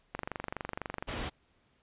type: click train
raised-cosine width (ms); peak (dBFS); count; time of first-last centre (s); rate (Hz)
0.5; -20; 22; 0.15-1.025; 24
type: noise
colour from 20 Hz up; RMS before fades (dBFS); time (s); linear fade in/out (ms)
pink; -36; 1.07-1.3; 20
effects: pink hiss -70 dBFS RMS until 1.82 s + resampled to 8000 Hz